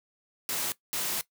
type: noise bursts at uneven times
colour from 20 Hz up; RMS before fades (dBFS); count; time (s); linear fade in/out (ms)
white; -31; 2; 0.49-0.72 / 0.93-1.21; 0
effects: noise-tail reverb RT60 0.1 s tail -18 dB re dry + high-pass 100 Hz 12 dB/octave